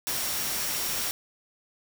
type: tone in noise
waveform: sine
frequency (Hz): 5588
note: F8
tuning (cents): 0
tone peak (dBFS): -38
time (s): 0.07-1.11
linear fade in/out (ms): 0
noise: white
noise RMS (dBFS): -30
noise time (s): 0.07-1.11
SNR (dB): -11
effects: none